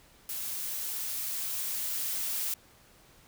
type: noise with level ramp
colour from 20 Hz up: blue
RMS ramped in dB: -36 to -32 dBFS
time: 0.29-2.54 s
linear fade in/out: 2 ms
effects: pink hiss -59 dBFS RMS until 3.27 s